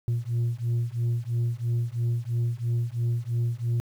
sine beating tone pair, 116.7 / 119.7 Hz, A#2 / A#2, +2 / +46 cents, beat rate 3 Hz, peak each -25 dBFS, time 0.08-3.8 s, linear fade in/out 0 ms, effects tanh soft clip ceiling -21 dBFS + 9-bit

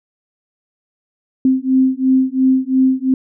sine beating tone pair, 260 / 262.9 Hz, C4 / C4, -11 / +8 cents, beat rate 2.9 Hz, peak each -14 dBFS, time 1.45-3.14 s, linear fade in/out 2 ms, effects none

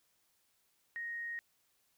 sine tone, 1869 Hz, A#6, 4 cents sharp, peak -38 dBFS, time 0.96-1.39 s, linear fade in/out 0 ms, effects white hiss -75 dBFS RMS until 1.97 s

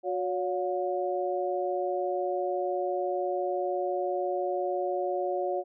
sine tone cluster, 364.1 / 564 / 718 Hz, F#4 / C#5 / F5, -28 / +30 / +48 cents, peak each -31 / -31 / -32 dBFS, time 0.03-5.64 s, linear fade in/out 50 ms, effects none

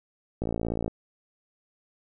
click train, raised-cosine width 2 ms, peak -16 dBFS, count 27, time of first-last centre 0.42-0.879 s, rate 56.6 Hz, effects none

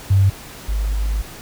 sine tone pair in turn, 97.3 / 51.45 Hz, G2 / G#1, -12 / -16 cents, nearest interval major seventh, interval 1104 cents, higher first, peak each -10 / -17 dBFS, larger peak first, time 0.1-0.3 / 0.68-1.22 s, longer second, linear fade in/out 10 ms, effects pink hiss -37 dBFS RMS until 1.41 s

